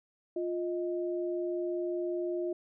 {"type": "tone pair together", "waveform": "sine", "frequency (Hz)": [351.3, 626], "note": ["F4", "D#5"], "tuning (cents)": [10, 10], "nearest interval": "minor seventh", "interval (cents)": 1000, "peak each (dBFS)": [-31, -38], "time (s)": [0.36, 2.53], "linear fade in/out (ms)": 5, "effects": []}